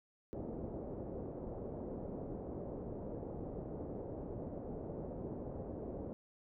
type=low-pass noise; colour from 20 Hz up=white; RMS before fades=-44 dBFS; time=0.33-6.13 s; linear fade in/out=0 ms; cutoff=550 Hz; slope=24 dB/octave; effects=none